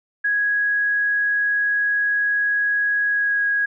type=tone with pitch glide; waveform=sine; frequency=1661.2 to 1650.7 Hz; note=G#6 to G#6; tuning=0 to -11 cents; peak=-17 dBFS; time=0.24-3.66 s; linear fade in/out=10 ms; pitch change=-11 cents; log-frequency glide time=3.09-3.38 s; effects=none